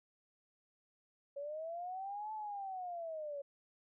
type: linear two-way sweep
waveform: sine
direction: up then down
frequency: 554.4 to 873 to 554.4 Hz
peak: -40 dBFS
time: 1.36-3.42 s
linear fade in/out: 10 ms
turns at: 2.33 s
effects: none